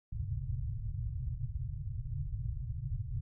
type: low-pass noise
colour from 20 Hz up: white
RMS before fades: -37 dBFS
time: 0.12-3.21 s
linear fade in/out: 10 ms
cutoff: 140 Hz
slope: 96 dB/octave
effects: none